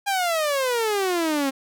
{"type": "exponential sweep", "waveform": "sawtooth", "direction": "down", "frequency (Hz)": [816, 264.8], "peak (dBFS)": -17, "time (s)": [0.06, 1.51], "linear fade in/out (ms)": 20, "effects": []}